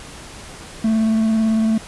triangle tone with vibrato, 221 Hz, A3, 8 cents sharp, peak -12 dBFS, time 0.84-1.78 s, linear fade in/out 5 ms, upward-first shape sine, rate 18 Hz, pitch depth 18 cents each way, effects pink hiss -37 dBFS RMS until 1.87 s + resampled to 24000 Hz

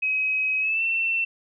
sine tone with pitch glide, 2541 to 2691 Hz, D#7 to E7, +36 to +35 cents, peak -21 dBFS, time 0.02-1.25 s, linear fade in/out 10 ms, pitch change +99 cents, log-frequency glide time 0.6-0.83 s, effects none

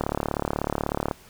click train, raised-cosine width 1 ms, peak -10 dBFS, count 41, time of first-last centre 0.01-1.112 s, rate 36.3 Hz, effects pink hiss -51 dBFS RMS until 1.29 s

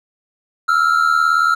triangle tone pair together, 1318.5 / 1396.9 Hz, E6 / F6, 0 / 0 cents, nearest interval minor second, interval 100 cents, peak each -13 dBFS, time 0.68-1.55 s, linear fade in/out 10 ms, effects none

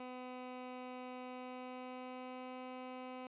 15% pulse tone with pitch glide, 252.4 to 254.9 Hz, B3 to C4, +38 to -45 cents, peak -39 dBFS, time 0-3.27 s, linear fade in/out 2 ms, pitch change +17 cents, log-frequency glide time 1.25-2.58 s, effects resampled to 8000 Hz

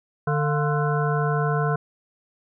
harmonic tone with a mistuned harmonic, 148.9 Hz, D3, 24 cents sharp, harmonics 1 / 3 / 5 / 7 / 9 / 10, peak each -22 / -27 / -29 / -30 / -32 / -32 dBFS, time 0.27-1.76 s, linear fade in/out 5 ms, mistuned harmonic 5, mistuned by -100 cents, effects none

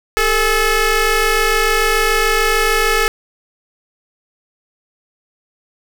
15% pulse ring-modulated tone, 427.3 Hz, G#4, 49 cents sharp, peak -3 dBFS, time 0.17-3.08 s, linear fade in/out 0 ms, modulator 878 Hz, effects 7-bit

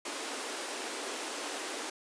pink high-pass noise, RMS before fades -38 dBFS, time 0.05-1.9 s, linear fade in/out 5 ms, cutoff 270 Hz, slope 48 dB/octave, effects resampled to 22050 Hz

